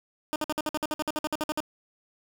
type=tone bursts; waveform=15% pulse; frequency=305.6 Hz; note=D#4; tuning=31 cents flat; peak=-20 dBFS; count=16; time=0.33-1.604 s; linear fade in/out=0 ms; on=29 ms; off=54 ms; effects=none